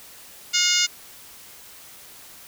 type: harmonic tone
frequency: 716 Hz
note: F5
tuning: 43 cents sharp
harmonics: 2 / 3 / 4 / 5 / 6 / 7 / 8 / 9 / 10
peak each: -30 / -26 / -25 / -26 / -29 / -24 / -29 / -25 / -29 dBFS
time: 0.53-0.87 s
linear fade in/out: 20 ms
effects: white hiss -45 dBFS RMS until 2.47 s